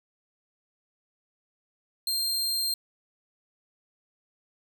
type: tone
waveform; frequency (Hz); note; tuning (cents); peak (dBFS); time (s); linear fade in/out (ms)
sawtooth; 4186; C8; 0; -23; 2.07-2.74; 2
effects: none